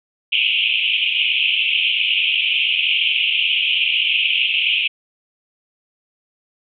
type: band-pass noise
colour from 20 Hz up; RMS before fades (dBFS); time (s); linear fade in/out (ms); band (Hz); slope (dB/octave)
white; -18; 0.32-4.88; 10; 2400 to 3200; 96
effects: none